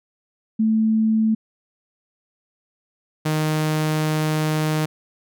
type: tone pair in turn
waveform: sine / sawtooth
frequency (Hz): 220 / 154.94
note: A3 / D#3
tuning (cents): 0 / -7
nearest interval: tritone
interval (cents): 607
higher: first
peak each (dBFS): -15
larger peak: neither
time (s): 0.59-1.35 / 3.25-4.86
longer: second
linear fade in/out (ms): 10
effects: none